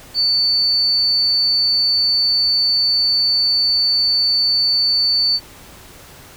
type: tone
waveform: sine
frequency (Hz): 4500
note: C#8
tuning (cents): +25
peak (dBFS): -13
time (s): 0.14-5.4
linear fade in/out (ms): 50
effects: pink hiss -41 dBFS RMS until 6.36 s